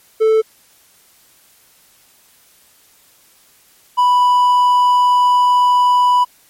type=tone pair in turn; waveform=triangle; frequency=440 / 987.8 Hz; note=A4 / B5; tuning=0 / 0 cents; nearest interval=octave + major second; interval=1400 cents; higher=second; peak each=-7 dBFS; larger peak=neither; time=0.2-0.42 / 3.97-6.25 s; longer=second; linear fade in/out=20 ms; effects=white hiss -51 dBFS RMS until 6.49 s + MP3 64 kbps